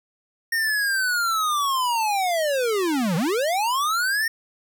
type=linear two-way sweep; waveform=square; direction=down then up; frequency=1848 to 152.8 to 1848 Hz; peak=-21 dBFS; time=0.52-4.28 s; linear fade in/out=5 ms; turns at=3.16 s; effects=none